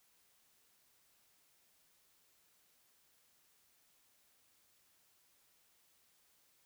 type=silence; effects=white hiss -72 dBFS RMS until 6.65 s